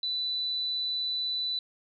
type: tone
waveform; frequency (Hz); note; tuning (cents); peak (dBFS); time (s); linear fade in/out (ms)
sine; 3982; B7; +14; -28; 0.03-1.59; 2
effects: none

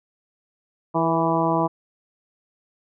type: harmonic tone with a mistuned harmonic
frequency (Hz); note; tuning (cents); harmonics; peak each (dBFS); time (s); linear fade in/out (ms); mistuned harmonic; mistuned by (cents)
164.81; E3; 0; 1 / 2 / 3 / 4 / 5 / 6 / 7; -26 / -24 / -29 / -25 / -27 / -24 / -30; 0.94-1.68; 20; 3; -35
effects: none

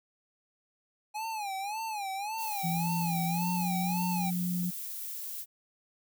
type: tone with vibrato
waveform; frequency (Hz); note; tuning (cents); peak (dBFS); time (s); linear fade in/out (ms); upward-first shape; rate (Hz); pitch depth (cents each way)
square; 830.6; G#5; 0; -34; 1.14-4.31; 20; sine; 1.8; 140
type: noise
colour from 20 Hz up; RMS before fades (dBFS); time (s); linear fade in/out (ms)
violet; -39; 2.36-5.46; 50
type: tone with pitch glide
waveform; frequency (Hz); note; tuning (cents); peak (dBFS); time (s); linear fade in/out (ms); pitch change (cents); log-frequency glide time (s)
sine; 169.2 to 178.54; E3 to F3; +45 to +38; -29; 2.63-4.71; 20; +93; 3.28-3.51
effects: none

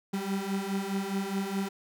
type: beating tone pair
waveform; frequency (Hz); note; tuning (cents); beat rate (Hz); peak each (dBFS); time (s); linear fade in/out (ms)
35% pulse; 192.8 / 197.6; G3 / G3; -28 / +14; 4.8; -32 / -30; 0.13-1.69; 10
effects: none

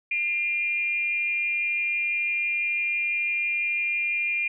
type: tone with frequency modulation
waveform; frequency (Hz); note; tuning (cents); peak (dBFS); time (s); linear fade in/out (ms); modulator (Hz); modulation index
sine; 2402; D7; +38; -23; 0.11-4.48; 5; 310; 0.39
effects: none

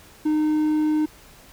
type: tone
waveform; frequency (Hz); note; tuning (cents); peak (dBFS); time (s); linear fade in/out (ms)
triangle; 306.5; D#4; -26; -16; 0.25-1.06; 10
effects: pink hiss -49 dBFS RMS until 1.52 s

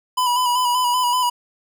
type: tone with vibrato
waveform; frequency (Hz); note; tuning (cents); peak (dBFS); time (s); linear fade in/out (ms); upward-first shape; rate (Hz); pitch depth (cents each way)
square; 987.8; B5; 0; -17; 0.17-1.3; 10; square; 5.2; 32
effects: none

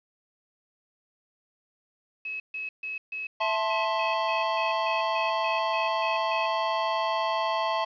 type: tone bursts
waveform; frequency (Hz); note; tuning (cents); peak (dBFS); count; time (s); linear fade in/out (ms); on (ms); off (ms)
sine; 2574; E7; -42; -31; 15; 2.25-6.46; 5; 150; 140
type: chord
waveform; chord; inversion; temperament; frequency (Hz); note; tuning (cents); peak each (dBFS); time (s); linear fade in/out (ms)
square; A minor; second; just; 660 / 880 / 1056; E5 / A5 / C6; +2 / 0 / +16; -30; 3.4-7.85; 10
effects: resampled to 11025 Hz + 9-bit

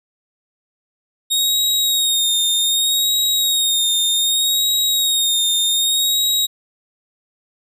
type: tone with vibrato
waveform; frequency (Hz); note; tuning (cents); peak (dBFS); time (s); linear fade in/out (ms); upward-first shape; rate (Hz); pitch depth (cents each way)
sawtooth; 3729; A#7; 0; -12; 1.3-6.47; 20; sine; 0.65; 41
effects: none

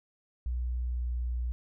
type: tone with pitch glide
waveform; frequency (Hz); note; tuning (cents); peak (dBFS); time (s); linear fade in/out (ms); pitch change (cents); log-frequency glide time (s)
sine; 61.1 to 60.54; B1 to B1; -18 to -34; -29; 0.46-1.52; 0; -16; 0.85-1.09
effects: none

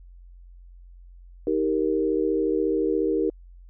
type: chord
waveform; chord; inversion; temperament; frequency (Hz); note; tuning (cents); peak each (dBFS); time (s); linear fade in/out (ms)
sine; Eb major; none; equal with one note detuned; 315.1 / 392 / 466.2; Eb4 / G4 / Bb4; +22 / 0 / 0; -25; 1.47-3.3; 2
effects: added 44 Hz sine -44 dBFS peak until 3.69 s

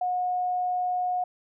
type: tone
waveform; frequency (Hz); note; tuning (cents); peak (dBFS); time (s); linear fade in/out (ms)
sine; 725; F#5; -35; -24; 0.01-1.24; 5
effects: none

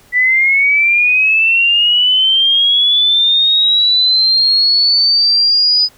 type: linear sweep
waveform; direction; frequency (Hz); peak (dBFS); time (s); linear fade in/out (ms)
sine; up; 1964 to 4991; -8; 0.12-5.89; 50
effects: pink hiss -47 dBFS RMS until 5.97 s

